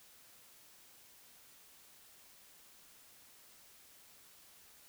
silence, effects white hiss -61 dBFS RMS until 4.88 s

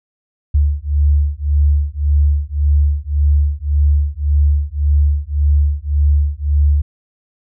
sine beating tone pair, 72 / 73.8 Hz, D2 / D2, -34 / +9 cents, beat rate 1.8 Hz, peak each -14 dBFS, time 0.54-6.82 s, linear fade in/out 10 ms, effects none

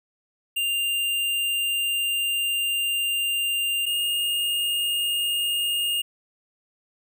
square tone pair in turn, 2794 / 2835 Hz, F7 / F7, 0 / +25 cents, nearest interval unison, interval 25 cents, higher second, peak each -23 dBFS, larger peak neither, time 0.56-3.86 / 3.86-6.02 s, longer first, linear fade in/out 10 ms, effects none

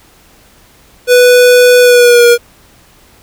square tone with pitch glide, 493.9 to 476.2 Hz, B4 to A#4, 0 to +37 cents, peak -3 dBFS, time 1.07-2.38 s, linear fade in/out 50 ms, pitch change -63 cents, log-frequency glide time 1.81-2.26 s, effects pink hiss -44 dBFS RMS until 3.22 s

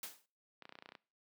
white noise with exponential decay, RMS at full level -41 dBFS, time 0.03-0.26 s, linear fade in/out 2 ms, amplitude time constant 49 ms
clicks, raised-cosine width 0.3 ms, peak -34 dBFS, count 11, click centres 0.623 / 0.654 / 0.693 / 0.724 / 0.754 / 0.788 / 0.824 / 0.859 / 0.89 / 0.921 / 0.952 s
effects noise-tail reverb RT60 0.4 s tail -23 dB re dry + high-pass 200 Hz 12 dB/octave

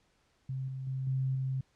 sine tone with level steps, 132.2 Hz, C3, 18 cents sharp, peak -33 / -36 / -32 / -28 / -30 dBFS, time 0.49-1.61 s, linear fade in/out 5 ms, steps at 0.68 / 0.87 / 1.07 / 1.35 s, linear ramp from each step 2 ms, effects pink hiss -71 dBFS RMS until 1.75 s + low-pass 7000 Hz 12 dB/octave

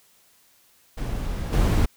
brown noise with level steps, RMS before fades -28 / -19 dBFS, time 0.97-1.86 s, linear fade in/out 10 ms, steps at 1.52 s, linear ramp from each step 20 ms, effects white hiss -59 dBFS RMS until 1.96 s

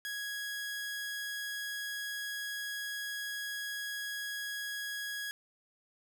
sawtooth tone, 1661.2 Hz, G#6, in tune, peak -33 dBFS, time 0.05-5.31 s, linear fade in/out 0 ms, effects none

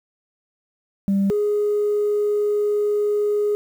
sine tone pair in turn, 197 / 415.6 Hz, G3 / G#4, +9 / +1 cents, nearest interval octave + minor second, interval 1292 cents, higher second, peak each -14 / -16 dBFS, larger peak first, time 1.08-1.3 / 1.3-3.55 s, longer second, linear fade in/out 0 ms, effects tanh soft clip ceiling -14 dBFS + 8-bit

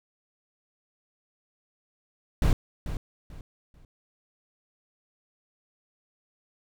brown noise with echo, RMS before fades -20 dBFS, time 2.42-2.53 s, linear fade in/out 2 ms, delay 440 ms, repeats 3, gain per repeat -11 dB, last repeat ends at 3.85 s, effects none

